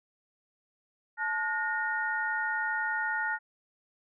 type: tone cluster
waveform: sine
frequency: 871 / 1441 / 1846 Hz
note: A5 / F#6 / A#6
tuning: -18 / -46 / -17 cents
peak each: -34 / -31 / -33 dBFS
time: 1.17-3.39 s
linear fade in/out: 50 ms
effects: none